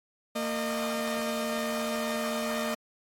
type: tone pair together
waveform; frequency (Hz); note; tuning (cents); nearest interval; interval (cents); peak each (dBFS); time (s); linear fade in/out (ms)
sawtooth; 229.1 / 611.6; A#3 / D#5; -30 / -30; octave + perfect fourth; 1700; -28; 0.35-2.75; 10
effects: AAC 48 kbps